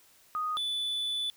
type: tone pair in turn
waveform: sine / triangle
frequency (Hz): 1243 / 3479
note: D#6 / A7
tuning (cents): -2 / -20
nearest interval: octave + tritone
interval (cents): 1782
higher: second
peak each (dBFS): -29 / -28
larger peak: second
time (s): 0.35-0.57 / 0.57-1.3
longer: second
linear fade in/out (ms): 0
effects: white hiss -61 dBFS RMS until 1.36 s